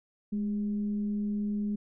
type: tone with frequency modulation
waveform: sine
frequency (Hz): 207.9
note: G#3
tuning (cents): +2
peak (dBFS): -28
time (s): 0.32-1.76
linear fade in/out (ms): 10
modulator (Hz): 193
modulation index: 0.22
effects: none